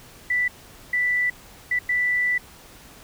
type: tone bursts at uneven times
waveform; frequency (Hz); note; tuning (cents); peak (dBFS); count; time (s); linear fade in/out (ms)
sine; 1975.5; B6; 0; -19; 4; 0.3-0.48 / 0.93-1.3 / 1.71-1.79 / 1.89-2.38; 5
effects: pink hiss -47 dBFS RMS until 3.03 s

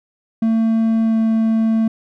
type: tone with pitch glide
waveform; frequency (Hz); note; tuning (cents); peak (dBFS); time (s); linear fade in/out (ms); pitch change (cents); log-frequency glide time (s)
triangle; 224.6 to 223.2; A3 to A3; +36 to +25; -11; 0.42-1.88; 5; -11; 1.01-1.16
effects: none

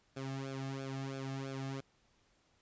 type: tone with flanger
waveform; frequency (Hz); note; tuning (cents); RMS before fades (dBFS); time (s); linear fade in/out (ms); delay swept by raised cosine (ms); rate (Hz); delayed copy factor
sawtooth; 134.9; C#3; -47; -41; 0.16-1.81; 10; 1 to 2.1; 3; -0.85
effects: pink hiss -72 dBFS RMS until 2.61 s + resampled to 16000 Hz

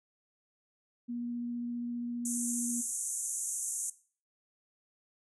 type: tone with vibrato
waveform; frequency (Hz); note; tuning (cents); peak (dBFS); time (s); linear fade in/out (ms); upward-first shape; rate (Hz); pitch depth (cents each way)
sine; 239.4; A#3; +46; -34; 1.08-2.82; 20; triangle; 15; 10
type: band-pass noise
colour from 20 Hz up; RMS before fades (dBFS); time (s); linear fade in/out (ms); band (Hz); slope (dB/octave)
pink; -36; 2.25-3.9; 5; 6300 to 11000; 96
effects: noise-tail reverb RT60 0.4 s tail -17 dB re dry

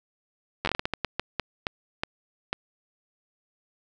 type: slowing click train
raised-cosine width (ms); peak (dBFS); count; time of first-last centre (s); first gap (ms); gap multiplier
0.3; -10; 15; 0.65-2.53; 10; 1.35
effects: none

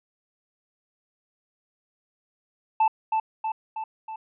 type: tone with echo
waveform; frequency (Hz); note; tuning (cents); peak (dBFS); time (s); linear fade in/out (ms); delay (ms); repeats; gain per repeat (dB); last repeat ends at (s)
triangle; 880; A5; 0; -15; 2.8-2.88; 5; 320; 4; -4; 4.16
effects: resampled to 8000 Hz

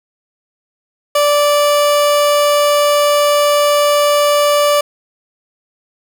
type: tone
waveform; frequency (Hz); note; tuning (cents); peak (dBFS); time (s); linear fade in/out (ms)
30% pulse; 584; D5; -10; -7; 1.15-4.81; 5
effects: none

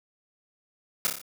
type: noise with echo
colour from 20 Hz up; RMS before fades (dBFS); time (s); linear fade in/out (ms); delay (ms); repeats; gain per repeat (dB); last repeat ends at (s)
white; -24; 1.05-1.07; 0; 29; 5; -4; 1.215
effects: none

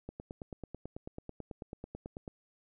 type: click train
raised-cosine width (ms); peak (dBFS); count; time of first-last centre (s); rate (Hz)
2; -28; 21; 0.09-2.278; 9.14
effects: none

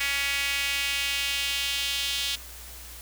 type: tone with high-pass filter sweep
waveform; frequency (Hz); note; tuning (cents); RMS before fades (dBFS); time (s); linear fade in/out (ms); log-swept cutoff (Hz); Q
sawtooth; 280; C#4; +18; -28; 0-2.36; 10; 2200 to 3300; 2.6
effects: added 60 Hz sine -45 dBFS peak until 3.01 s + white hiss -44 dBFS RMS until 3.01 s

